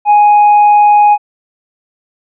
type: tone with tanh clipping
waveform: sine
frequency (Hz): 831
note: G#5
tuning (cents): +1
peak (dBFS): -4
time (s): 0.05-1.18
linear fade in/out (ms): 50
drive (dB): 2
effects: resampled to 8000 Hz